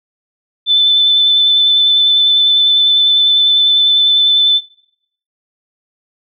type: tone with vibrato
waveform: sine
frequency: 3520 Hz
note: A7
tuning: in tune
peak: -7 dBFS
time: 0.66-4.61 s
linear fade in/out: 50 ms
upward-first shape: sine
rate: 10 Hz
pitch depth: 10 cents each way
effects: noise-tail reverb RT60 0.7 s tail -22 dB re dry